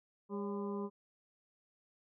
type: harmonic tone with a mistuned harmonic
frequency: 202 Hz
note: G#3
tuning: 48 cents flat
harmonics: 1 / 2 / 3 / 4 / 5 / 6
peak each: -39 / -40 / -52 / -56 / -47 / -56 dBFS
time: 0.29-0.9 s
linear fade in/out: 50 ms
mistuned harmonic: 3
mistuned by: -120 cents
effects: none